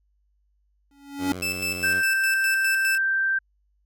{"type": "tone with exponential growth", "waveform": "square", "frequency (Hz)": 281.1, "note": "C#4", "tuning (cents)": 24, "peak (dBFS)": -19, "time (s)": [0.91, 1.32], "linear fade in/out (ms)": 1, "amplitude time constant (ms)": 87}
{"type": "tone with vibrato", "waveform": "10% pulse", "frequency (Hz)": 91.1, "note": "F#2", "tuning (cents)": -26, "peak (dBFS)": -25, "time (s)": [1.18, 2.03], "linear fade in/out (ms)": 50, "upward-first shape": "square", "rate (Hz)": 17, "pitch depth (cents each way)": 53}
{"type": "tone with tremolo", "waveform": "sawtooth", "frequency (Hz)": 2637, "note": "E7", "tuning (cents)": 0, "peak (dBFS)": -21, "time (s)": [1.42, 2.98], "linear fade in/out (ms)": 5, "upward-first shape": "square", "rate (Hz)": 4.9, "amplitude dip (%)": 55}
{"type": "tone", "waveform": "sine", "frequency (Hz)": 1567, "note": "G6", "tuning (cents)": -1, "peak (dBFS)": -20, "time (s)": [1.83, 3.39], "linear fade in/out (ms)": 10}
{"effects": ["added 50 Hz sine -64 dBFS peak until 3.85 s"]}